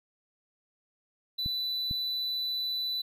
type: tone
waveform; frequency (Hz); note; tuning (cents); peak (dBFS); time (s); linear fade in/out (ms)
triangle; 3983; B7; +14; -28; 1.38-3.02; 10
type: clicks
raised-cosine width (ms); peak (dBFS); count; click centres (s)
5; -24; 2; 1.461 / 1.911
effects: none